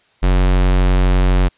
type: tone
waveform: square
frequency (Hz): 46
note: F#1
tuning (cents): -9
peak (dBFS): -11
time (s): 0.22-1.49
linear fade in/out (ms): 20
effects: white hiss -56 dBFS RMS until 1.57 s + resampled to 8000 Hz